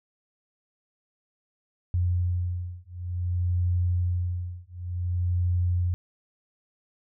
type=beating tone pair; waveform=sine; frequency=88.5 / 89.05 Hz; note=F2 / F2; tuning=+23 / +34 cents; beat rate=0.55 Hz; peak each=-27 / -27 dBFS; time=1.94-5.94 s; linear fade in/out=0 ms; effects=none